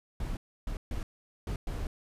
brown noise bursts at uneven times, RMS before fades -34 dBFS, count 5, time 0.2-0.37 / 0.67-0.77 / 0.91-1.03 / 1.47-1.56 / 1.67-1.87 s, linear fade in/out 2 ms, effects resampled to 32000 Hz

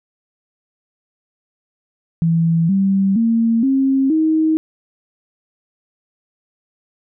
sine tone with pitch steps, 165.4 / 194.44 / 228.6 / 268.7 / 315.9 Hz, E3 / G3 / A#3 / C4 / D#4, +6 / -14 / -34 / +46 / +26 cents, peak -12 dBFS, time 2.22-4.57 s, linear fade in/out 0 ms, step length 470 ms, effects none

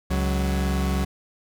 40% pulse tone pair together, 69.3 / 185.01 Hz, C#2 / F#3, 0 / 0 cents, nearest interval octave + perfect fourth, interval 1700 cents, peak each -22 / -25 dBFS, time 0.1-1.05 s, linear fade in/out 10 ms, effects none

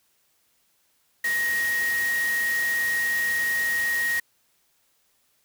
sine tone in noise, 1880 Hz, A#6, 14 cents sharp, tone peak -22 dBFS, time 1.24-4.2 s, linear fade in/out 5 ms, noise white, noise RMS -34 dBFS, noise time 1.24-4.2 s, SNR +9 dB, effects white hiss -67 dBFS RMS until 5.44 s

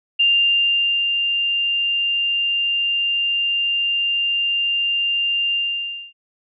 sine tone with ADSR envelope, 2794 Hz, F7, in tune, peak -12 dBFS, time 0.19-6.13 s, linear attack 12 ms, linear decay 860 ms, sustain -5 dB, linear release 590 ms, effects none

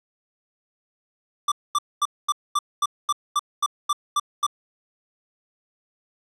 square tone bursts, 1174.7 Hz, D6, in tune, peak -19 dBFS, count 12, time 1.48-4.466 s, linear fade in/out 5 ms, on 38 ms, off 230 ms, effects low-pass 10000 Hz 12 dB/octave

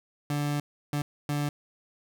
30% pulse tone bursts at uneven times, 145.9 Hz, D3, 11 cents flat, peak -24 dBFS, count 3, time 0.3-0.6 / 0.93-1.02 / 1.29-1.49 s, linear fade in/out 2 ms, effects none

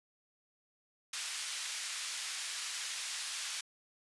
white band-pass noise, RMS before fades -40 dBFS, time 1.13-3.61 s, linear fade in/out 5 ms, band 1600 to 7400 Hz, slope 12 dB/octave, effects resampled to 24000 Hz

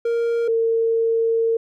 triangle / sine tone pair in turn, 466.2 / 455.3 Hz, A#4 / A#4, 0 / -41 cents, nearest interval unison, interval 41 cents, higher first, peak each -16 dBFS, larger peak neither, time 0.05-0.48 / 0.48-1.57 s, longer second, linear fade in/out 5 ms, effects none

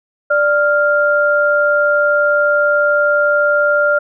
sine tone pair together, 588.4 / 1396.9 Hz, D5 / F6, +3 / 0 cents, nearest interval octave + minor third, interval 1497 cents, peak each -13 / -13 dBFS, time 0.3-3.99 s, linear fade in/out 10 ms, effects none

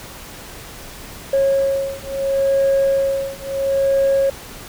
sine beating tone pair, 546 / 546.73 Hz, C#5 / C#5, -26 / -24 cents, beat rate 0.73 Hz, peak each -17 dBFS, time 1.33-4.3 s, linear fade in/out 5 ms, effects tanh soft clip ceiling -10 dBFS + pink hiss -36 dBFS RMS until 4.68 s

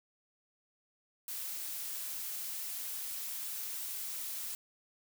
blue noise, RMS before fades -40 dBFS, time 1.28-4.55 s, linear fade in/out 2 ms, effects none

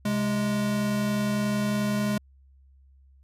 square tone pair together, 130.84 / 207.7 Hz, C3 / G#3, 0 / 0 cents, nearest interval minor sixth, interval 800 cents, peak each -33 / -25 dBFS, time 0.05-2.18 s, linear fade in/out 5 ms, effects added 67 Hz sine -53 dBFS peak until 3.23 s + resampled to 32000 Hz

